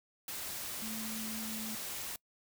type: tone in noise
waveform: sine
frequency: 220 Hz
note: A3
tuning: in tune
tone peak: -41 dBFS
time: 0.82-1.75 s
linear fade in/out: 2 ms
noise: white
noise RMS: -41 dBFS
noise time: 0.28-2.16 s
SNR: -3 dB
effects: noise-tail reverb RT60 0.1 s tail -24 dB re dry